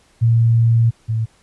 sine tone pair in turn, 115.4 / 111.86 Hz, A#2 / A2, -17 / +29 cents, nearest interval minor second, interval 54 cents, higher first, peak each -10 / -16 dBFS, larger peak first, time 0.21-0.91 / 1.08-1.26 s, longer first, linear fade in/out 20 ms, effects pink hiss -55 dBFS RMS until 1.42 s + resampled to 24000 Hz

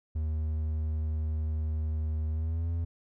triangle tone with pitch glide, 77.78 to 83.85 Hz, D#2 to E2, 0 to +30 cents, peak -26 dBFS, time 0.15-2.85 s, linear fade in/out 10 ms, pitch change +130 cents, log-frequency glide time 2.3-2.7 s, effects none

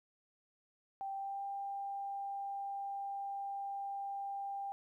sine tone with pitch glide, 783 to 794.4 Hz, G5 to G5, -2 to +23 cents, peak -38 dBFS, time 1.01-4.72 s, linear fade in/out 0 ms, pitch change +25 cents, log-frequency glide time 1.14-1.43 s, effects 13-bit

